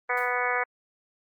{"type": "harmonic tone", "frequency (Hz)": 246.9, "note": "B3", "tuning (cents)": 0, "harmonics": [2, 3, 4, 5, 6, 7, 8, 9], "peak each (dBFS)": [-32, -32, -32, -32, -32, -32, -32, -32], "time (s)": [0.09, 0.64], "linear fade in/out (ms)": 10}
{"type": "noise with exponential decay", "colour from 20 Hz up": "white", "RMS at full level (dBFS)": -45, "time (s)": [0.17, 0.44], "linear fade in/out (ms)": 5, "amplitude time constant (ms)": 58}
{"effects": ["Opus 32 kbps"]}